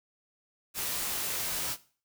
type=noise with comb filter; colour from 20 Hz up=white; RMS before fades=-33 dBFS; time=0.74-1.77 s; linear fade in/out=50 ms; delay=20 ms; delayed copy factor=-0.55; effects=noise-tail reverb RT60 0.4 s tail -17 dB re dry